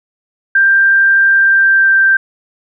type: tone with pitch glide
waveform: sine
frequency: 1583 to 1570.3 Hz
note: G6 to G6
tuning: +17 to +3 cents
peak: -6 dBFS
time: 0.55-2.17 s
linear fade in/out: 5 ms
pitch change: -14 cents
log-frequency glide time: 1.35-1.96 s
effects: none